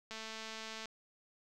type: click train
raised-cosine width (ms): 0.2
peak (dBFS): -28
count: 166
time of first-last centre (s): 0.11-0.857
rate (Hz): 221
effects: none